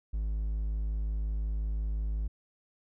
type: tone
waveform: triangle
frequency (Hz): 52.8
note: G#1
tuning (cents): +29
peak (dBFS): -27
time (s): 0.13-2.28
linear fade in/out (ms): 10
effects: none